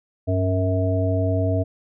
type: harmonic tone with a mistuned harmonic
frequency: 92.5 Hz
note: F#2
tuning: in tune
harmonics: 1 / 3 / 5 / 7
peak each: -20 / -26 / -29 / -25 dBFS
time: 0.27-1.64 s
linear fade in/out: 20 ms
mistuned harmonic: 1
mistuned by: +69 cents
effects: none